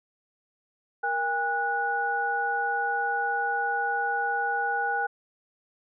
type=tone cluster; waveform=sine; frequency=469.1 / 806 / 1469 Hz; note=A#4 / G5 / F#6; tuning=+11 / +48 / -13 cents; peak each=-35 / -27 / -28 dBFS; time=1.03-5.07 s; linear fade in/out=10 ms; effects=none